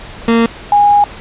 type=tone pair in turn; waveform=30% pulse / sine; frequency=230.3 / 820.7 Hz; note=A#3 / G#5; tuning=-21 / -21 cents; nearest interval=octave + minor seventh; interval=2200 cents; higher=second; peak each=-5 dBFS; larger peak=neither; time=0.28-0.46 / 0.72-1.04 s; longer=second; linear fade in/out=2 ms; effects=pink hiss -31 dBFS RMS until 1.2 s + resampled to 8000 Hz